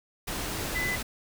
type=tone in noise; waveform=sine; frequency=2008 Hz; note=B6; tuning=28 cents sharp; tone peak=-28 dBFS; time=0.75-0.96 s; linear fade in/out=10 ms; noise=pink; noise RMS=-33 dBFS; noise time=0.27-1.03 s; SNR=+2 dB; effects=none